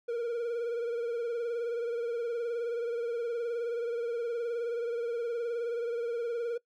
triangle tone with vibrato, 469.9 Hz, A#4, 14 cents sharp, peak -28 dBFS, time 0.08-6.58 s, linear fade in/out 10 ms, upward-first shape triangle, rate 19 Hz, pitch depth 58 cents each way, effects noise-tail reverb RT60 0.1 s tail -22 dB re dry

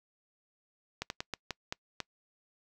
slowing click train, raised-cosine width 0.2 ms, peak -17 dBFS, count 7, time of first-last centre 1.02-2.003 s, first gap 81 ms, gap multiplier 1.28, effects noise-tail reverb RT60 0.1 s tail -26 dB re dry

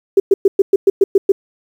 sine tone bursts, 392 Hz, G4, in tune, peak -5 dBFS, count 9, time 0.17-1.32 s, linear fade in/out 5 ms, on 30 ms, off 110 ms, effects 7-bit

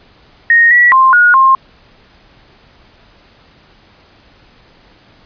sine tone with pitch steps, 1862 / 1938 / 1052 / 1445 / 1062 Hz, A#6 / B6 / C6 / F#6 / C6, -2 / -33 / +9 / -41 / +25 cents, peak -4 dBFS, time 0.5-1.55 s, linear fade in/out 2 ms, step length 210 ms, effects pink hiss -46 dBFS RMS until 5.25 s + resampled to 11025 Hz

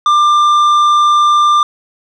sine tone with tanh clipping, 1191 Hz, D6, 24 cents sharp, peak -8 dBFS, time 0.06-1.63 s, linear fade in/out 2 ms, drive 8 dB, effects none

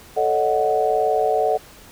sine chord, D# half-diminished seventh, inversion second, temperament equal with one note detuned, 440 / 560.5 / 622.3 / 740 Hz, A4 / C#5 / D#5 / F#5, 0 / +19 / 0 / 0 cents, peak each -21 / -25 / -23 / -20 dBFS, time 0.16-1.58 s, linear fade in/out 20 ms, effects pink hiss -45 dBFS RMS until 1.91 s

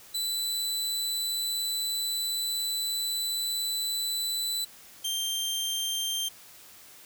sawtooth tone pair in turn, 3989 / 3166 Hz, B7 / G7, +17 / +17 cents, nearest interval major third, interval 400 cents, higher first, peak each -25 dBFS, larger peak neither, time 0.14-4.65 / 5.04-6.29 s, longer first, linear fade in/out 10 ms, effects white hiss -51 dBFS RMS until 7.05 s

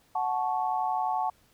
sine chord, F# minor, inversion none, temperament equal with one note detuned, 740 / 871.4 / 1108.7 Hz, F#5 / A5 / C#6, 0 / -17 / 0 cents, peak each -29 / -29 / -34 dBFS, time 0.15-1.3 s, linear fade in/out 5 ms, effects pink hiss -64 dBFS RMS until 1.53 s

